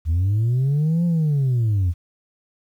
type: linear two-way sweep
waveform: sine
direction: up then down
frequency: 75.6 to 174.61 to 82.4 Hz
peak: -14 dBFS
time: 0.05-1.94 s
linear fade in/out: 50 ms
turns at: 1.05 s
effects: tanh soft clip ceiling -15 dBFS + 9-bit